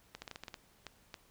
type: clicks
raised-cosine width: 0.2 ms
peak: -26 dBFS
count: 10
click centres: 0.15 / 0.22 / 0.278 / 0.313 / 0.359 / 0.436 / 0.482 / 0.542 / 0.867 / 1.142 s
effects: pink hiss -66 dBFS RMS until 1.3 s